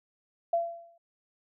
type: tone with exponential decay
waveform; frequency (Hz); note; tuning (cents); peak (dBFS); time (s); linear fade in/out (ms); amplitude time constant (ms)
sine; 679; F5; -49; -21; 0.53-0.98; 5; 96
effects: none